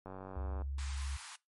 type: click train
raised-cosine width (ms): 1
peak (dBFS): -32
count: 54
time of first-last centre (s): 0.06-0.62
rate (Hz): 94.7
type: tone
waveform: sine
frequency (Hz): 68.9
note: C#2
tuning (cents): -10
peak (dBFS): -36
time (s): 0.36-1.17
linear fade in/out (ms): 10
type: high-pass noise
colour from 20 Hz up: pink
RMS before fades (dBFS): -49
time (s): 0.78-1.36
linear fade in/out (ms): 5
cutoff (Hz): 860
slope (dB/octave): 48
effects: noise-tail reverb RT60 0.2 s tail -21 dB re dry + MP3 48 kbps